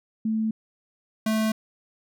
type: tone pair in turn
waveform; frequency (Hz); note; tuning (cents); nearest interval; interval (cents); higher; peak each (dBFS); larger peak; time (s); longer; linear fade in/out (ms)
sine / square; 219.9 / 218.7; A3 / A3; -1 / -10; unison; 9; first; -22; neither; 0.25-0.51 / 1.26-1.52; neither; 5
effects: none